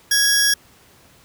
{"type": "tone pair together", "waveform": "sawtooth", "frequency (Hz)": [1661.2, 5588], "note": ["G#6", "F8"], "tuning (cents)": [0, 0], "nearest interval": "octave + major sixth", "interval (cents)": 2100, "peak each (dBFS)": -14, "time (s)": [0.11, 0.54], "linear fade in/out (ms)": 5, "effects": ["pink hiss -51 dBFS RMS until 1.24 s", "high-pass 60 Hz 12 dB/octave"]}